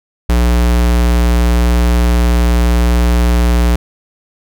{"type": "tone", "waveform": "square", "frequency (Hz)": 59.6, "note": "A#1", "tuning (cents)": 39, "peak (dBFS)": -9, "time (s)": [0.29, 3.76], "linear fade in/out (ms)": 5, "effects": []}